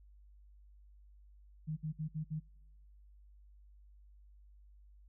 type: tone bursts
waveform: sine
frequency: 155.56 Hz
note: D#3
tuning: in tune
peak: -35 dBFS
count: 5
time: 1.67-2.402 s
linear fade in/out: 20 ms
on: 100 ms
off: 58 ms
effects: noise-tail reverb RT60 1.0 s tail -26 dB re dry + added 50 Hz sine -57 dBFS peak until 5.08 s